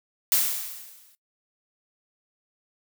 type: noise with exponential decay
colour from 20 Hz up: blue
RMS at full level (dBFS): -19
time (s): 0.32-1.15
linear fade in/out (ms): 0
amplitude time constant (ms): 180
effects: noise-tail reverb RT60 0.1 s tail -19 dB re dry